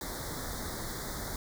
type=band-stop noise; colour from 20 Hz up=pink; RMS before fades=-38 dBFS; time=0.01-1.36 s; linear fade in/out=2 ms; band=2100 to 3500 Hz; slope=96 dB/octave; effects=none